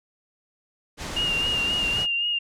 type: noise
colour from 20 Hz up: pink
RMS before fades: -32 dBFS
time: 0.97-2.07 s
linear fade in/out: 50 ms
type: tone with vibrato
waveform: sine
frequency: 2821 Hz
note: F7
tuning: 17 cents sharp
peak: -22 dBFS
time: 1.16-2.39 s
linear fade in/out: 10 ms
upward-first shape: sine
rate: 3.8 Hz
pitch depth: 34 cents each way
effects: low-pass 8000 Hz 12 dB/octave